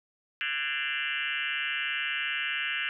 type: tone with frequency modulation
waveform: sine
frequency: 2217 Hz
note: C#7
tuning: in tune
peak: -28 dBFS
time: 0.41-2.89 s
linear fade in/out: 0 ms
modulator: 143 Hz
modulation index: 5.3
effects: none